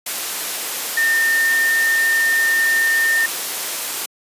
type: tone in noise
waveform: sine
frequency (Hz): 1813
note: A#6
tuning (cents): -49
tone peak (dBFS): -14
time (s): 0.97-3.26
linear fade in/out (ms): 5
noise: white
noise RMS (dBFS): -24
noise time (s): 0.06-4.06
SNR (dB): +7
effects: high-pass 300 Hz 12 dB/octave + resampled to 32000 Hz